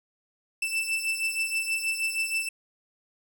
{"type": "beating tone pair", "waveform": "40% pulse", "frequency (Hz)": [2652, 2658.3], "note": ["E7", "E7"], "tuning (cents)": [10, 14], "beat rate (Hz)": 6.3, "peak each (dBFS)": [-27, -30], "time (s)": [0.62, 2.49], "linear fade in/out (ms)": 5, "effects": []}